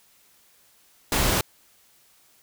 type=noise; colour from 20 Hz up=pink; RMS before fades=-22 dBFS; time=1.12-1.41 s; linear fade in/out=2 ms; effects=white hiss -59 dBFS RMS until 2.42 s